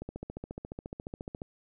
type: click train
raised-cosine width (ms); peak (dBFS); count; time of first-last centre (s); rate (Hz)
2; -25; 21; 0.02-1.419; 14.3
effects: none